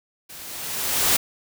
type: noise with level ramp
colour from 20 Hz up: white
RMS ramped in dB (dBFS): -41 to -17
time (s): 0.29-1.17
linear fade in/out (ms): 10
effects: none